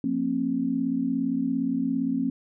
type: tone cluster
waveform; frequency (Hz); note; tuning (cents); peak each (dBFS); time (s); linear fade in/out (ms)
sine; 176 / 231.6 / 269; F3 / A#3 / C4; +14 / -11 / +48; -33 / -28 / -25; 0.04-2.3; 2
effects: none

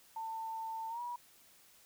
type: tone with pitch glide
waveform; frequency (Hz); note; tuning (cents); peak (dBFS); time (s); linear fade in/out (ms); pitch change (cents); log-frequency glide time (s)
sine; 895 to 964.8; A5 to B5; +29 to -41; -38; 0.16-1.16; 5; +130; 0.88-1.01
effects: white hiss -63 dBFS RMS until 1.85 s

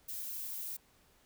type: noise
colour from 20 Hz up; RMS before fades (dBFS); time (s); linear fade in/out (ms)
violet; -41; 0.08-0.77; 10
effects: pink hiss -67 dBFS RMS until 1.25 s

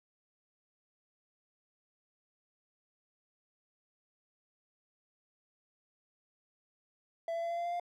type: tone with pitch steps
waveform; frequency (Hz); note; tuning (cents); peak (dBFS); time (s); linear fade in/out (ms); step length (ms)
triangle; 667 / 672.4 / 677.9 / 683.4 / 688.9 / 694.5 / 700.2; E5 / E5 / E5 / F5 / F5 / F5 / F5; +20 / +34 / +48 / -38 / -24 / -10 / +4; -31; 7.28-7.798; 2; 74
effects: none

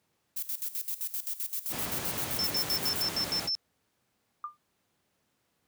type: noise with tremolo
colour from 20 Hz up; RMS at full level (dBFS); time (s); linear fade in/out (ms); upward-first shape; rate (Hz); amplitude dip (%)
violet; -33; 0.36-3.06; 10; square; 7.7; 80
type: noise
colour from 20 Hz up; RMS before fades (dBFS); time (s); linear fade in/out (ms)
pink; -36; 1.69-3.5; 50
type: tone bursts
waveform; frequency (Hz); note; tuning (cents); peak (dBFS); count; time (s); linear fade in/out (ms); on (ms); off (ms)
sine; 5330; E8; +18; -27; 8; 2.39-3.551; 0; 76; 79
type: tone with exponential decay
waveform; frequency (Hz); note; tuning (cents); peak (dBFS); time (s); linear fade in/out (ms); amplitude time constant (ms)
sine; 1200; D6; +37; -30; 4.44-4.57; 2; 28
effects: pink hiss -75 dBFS RMS until 5.67 s + high-pass 100 Hz 12 dB/octave

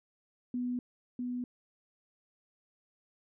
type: tone with echo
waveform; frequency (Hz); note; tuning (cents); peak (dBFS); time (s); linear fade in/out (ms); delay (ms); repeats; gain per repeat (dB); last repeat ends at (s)
sine; 246.9; B3; 0; -31; 0.54-0.79; 2; 650; 1; -2; 1.44
effects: none

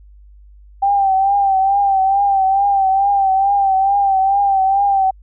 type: tone with vibrato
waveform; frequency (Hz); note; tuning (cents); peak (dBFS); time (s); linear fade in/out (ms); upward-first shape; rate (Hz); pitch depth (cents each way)
sine; 784; G5; 0; -11; 0.82-5.11; 10; triangle; 2.3; 58
effects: added 50 Hz sine -40 dBFS peak until 5.22 s

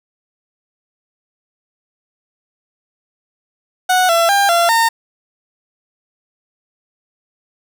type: tone with pitch steps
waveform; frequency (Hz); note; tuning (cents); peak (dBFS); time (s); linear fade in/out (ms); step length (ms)
30% pulse; 737 / 673 / 800 / 684 / 914; F#5 / E5 / G5 / F5 / A#5; -7 / +36 / +35 / -36 / -34; -8; 3.89-4.89; 10; 200
effects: none

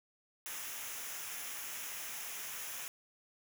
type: noise with comb filter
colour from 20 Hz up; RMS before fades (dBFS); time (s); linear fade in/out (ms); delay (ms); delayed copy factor
white; -43; 0.46-2.88; 0; 0.23; -0.6
effects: none

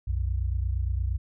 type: tone pair together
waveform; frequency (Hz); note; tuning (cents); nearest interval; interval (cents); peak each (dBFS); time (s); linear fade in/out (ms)
sine; 61.74 / 90.37; B1 / F#2; 0 / -40; perfect fifth; 660; -26 / -29; 0.07-1.18; 10
effects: none

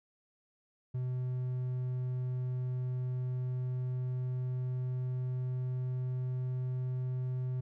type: tone with pitch glide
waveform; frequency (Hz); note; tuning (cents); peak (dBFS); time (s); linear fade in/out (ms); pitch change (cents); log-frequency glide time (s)
triangle; 126.5 to 127.45; B2 to C3; +42 to -45; -30; 0.94-7.61; 10; +13; 3.05-7.05
effects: none

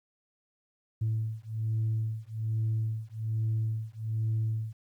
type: beating tone pair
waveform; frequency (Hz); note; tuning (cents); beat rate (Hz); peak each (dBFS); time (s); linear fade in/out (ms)
sine; 110 / 111.2; A2 / A2; 0 / +19; 1.2; -30; 1.01-4.73; 10
effects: tanh soft clip ceiling -23 dBFS + 11-bit

